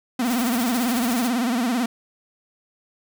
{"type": "tone with vibrato", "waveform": "45% pulse", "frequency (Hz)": 241.9, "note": "B3", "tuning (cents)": -36, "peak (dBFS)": -20, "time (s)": [0.19, 1.86], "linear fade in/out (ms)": 5, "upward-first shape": "sine", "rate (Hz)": 18, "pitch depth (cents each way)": 130}
{"type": "noise with tremolo", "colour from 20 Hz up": "white", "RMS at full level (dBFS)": -30, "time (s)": [0.24, 1.31], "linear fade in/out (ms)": 50, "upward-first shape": "sine", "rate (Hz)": 14, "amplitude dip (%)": 50}
{"effects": []}